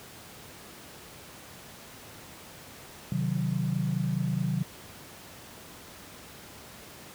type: chord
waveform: sine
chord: C diminished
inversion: none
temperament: equal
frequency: 130.81 / 155.56 / 185 Hz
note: C3 / Eb3 / Gb3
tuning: 0 / 0 / 0 cents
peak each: -30 dBFS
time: 3.12-4.63 s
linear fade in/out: 0 ms
effects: pink hiss -47 dBFS RMS until 7.14 s + high-pass 80 Hz 12 dB/octave